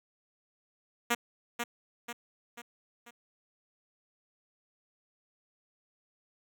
5% pulse tone with echo, 237.6 Hz, A#3, 33 cents sharp, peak -14 dBFS, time 1.1-1.15 s, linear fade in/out 10 ms, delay 490 ms, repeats 4, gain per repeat -6 dB, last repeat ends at 3.11 s, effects none

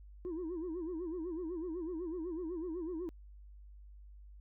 sine tone with vibrato, 339.4 Hz, F4, 49 cents flat, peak -35 dBFS, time 0.25-3.09 s, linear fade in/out 0 ms, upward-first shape sine, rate 8 Hz, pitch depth 150 cents each way, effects tanh soft clip ceiling -35 dBFS + added 50 Hz sine -51 dBFS peak until 4.4 s

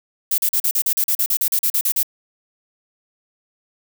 violet noise bursts, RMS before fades -18 dBFS, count 16, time 0.31-2.031 s, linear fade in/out 5 ms, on 71 ms, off 39 ms, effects none

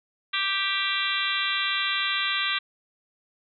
harmonic tone with a mistuned harmonic, 392 Hz, G4, in tune, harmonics 3 / 4 / 5 / 6 / 7 / 8 / 9 / 10, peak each -32 / -32 / -32 / -32 / -32 / -32 / -32 / -32 dBFS, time 0.33-2.59 s, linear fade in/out 10 ms, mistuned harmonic 8, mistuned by +45 cents, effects none

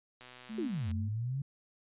click train, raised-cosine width 0.2 ms, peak -33 dBFS, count 89, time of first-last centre 0.21-0.914 s, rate 125 Hz
sine tone with tremolo, 220 Hz, A3, in tune, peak -37 dBFS, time 0.49-1.09 s, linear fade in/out 10 ms, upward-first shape sine, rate 2.6 Hz, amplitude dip 80%
sine exponential two-way sweep, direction down then up, 392 to 86 to 142.6 Hz, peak -32 dBFS, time 0.58-1.42 s, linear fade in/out 5 ms, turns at 0.9 s
effects resampled to 8000 Hz

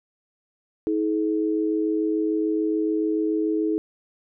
sine tone pair together, 319.4 / 426.3 Hz, D#4 / G#4, +45 / +45 cents, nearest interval perfect fourth, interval 500 cents, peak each -22 / -25 dBFS, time 0.87-3.78 s, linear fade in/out 0 ms, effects none

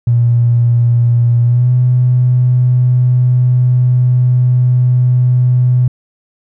triangle tone with pitch glide, 119.2 to 125.05 Hz, A#2 to B2, +39 to +22 cents, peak -3 dBFS, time 0.07-5.88 s, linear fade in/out 5 ms, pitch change +83 cents, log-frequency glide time 1.43-1.71 s, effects tanh soft clip ceiling -5 dBFS

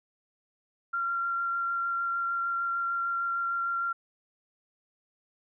sine tone with vibrato, 1377 Hz, F6, 25 cents flat, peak -27 dBFS, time 0.93-3.93 s, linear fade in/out 10 ms, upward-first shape sine, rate 6.6 Hz, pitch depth 9 cents each way, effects none

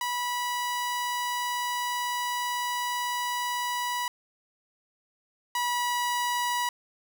sawtooth tone pair in turn, 978 / 972.9 Hz, B5 / B5, -17 / -26 cents, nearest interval unison, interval 9 cents, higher first, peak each -24 / -22 dBFS, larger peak second, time 0.01-4.08 / 5.55-6.69 s, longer first, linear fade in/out 2 ms, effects none

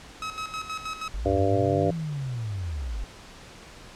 sawtooth tone with tremolo, 1281 Hz, E6, 50 cents flat, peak -26 dBFS, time 0.22-1.08 s, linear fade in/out 2 ms, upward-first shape square, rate 6.3 Hz, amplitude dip 65%
sine linear two-way sweep, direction up then down, 43.65 to 170 to 43.65 Hz, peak -28 dBFS, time 1.14-3.04 s, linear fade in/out 0 ms, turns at 1.92 s
harmonic tone, 98 Hz, G2, in tune, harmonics 1 / 3 / 4 / 5 / 6 / 7, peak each -28 / -28 / -28 / -28 / -28 / -28 dBFS, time 1.25-1.91 s, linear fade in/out 10 ms
effects pink hiss -46 dBFS RMS until 3.95 s + low-pass 7000 Hz 12 dB/octave

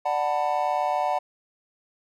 triangle chord, B minor seventh, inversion first, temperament just, 592.7 / 740.8 / 889 / 987.8 Hz, D5 / F#5 / A5 / B5, +16 / +2 / +18 / 0 cents, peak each -27 / -23 / -27 / -29 dBFS, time 0.05-1.19 s, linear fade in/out 10 ms, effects none

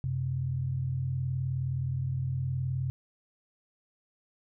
sine tone pair together, 91.6 / 130.86 Hz, F#2 / C3, -17 / +1 cents, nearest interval tritone, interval 618 cents, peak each -35 / -29 dBFS, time 0.04-2.9 s, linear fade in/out 0 ms, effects none

